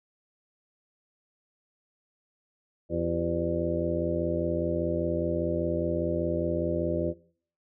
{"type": "harmonic tone with a mistuned harmonic", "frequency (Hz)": 85, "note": "F2", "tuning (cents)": -46, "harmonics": [1, 2, 3, 4, 5, 6, 7], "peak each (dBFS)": [-35, -34, -37, -31, -38, -34, -32], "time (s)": [2.89, 7.14], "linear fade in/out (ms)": 50, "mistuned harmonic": 5, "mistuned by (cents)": -120, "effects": ["noise-tail reverb RT60 0.5 s tail -18 dB re dry"]}